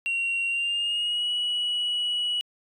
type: tone with pitch glide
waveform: sine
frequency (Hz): 2749 to 2929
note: F7 to F#7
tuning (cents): -28 to -18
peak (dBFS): -22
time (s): 0.06-2.41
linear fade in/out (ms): 0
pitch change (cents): +110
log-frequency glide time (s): 0.47-1.29
effects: tanh soft clip ceiling -22 dBFS